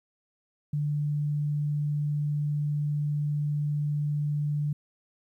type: tone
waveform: sine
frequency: 147.5 Hz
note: D3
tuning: 8 cents sharp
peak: -25 dBFS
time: 0.73-4.73 s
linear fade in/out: 5 ms
effects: 11-bit